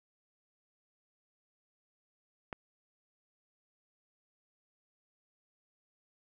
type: click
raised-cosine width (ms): 0.5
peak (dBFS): -23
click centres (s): 2.528
effects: none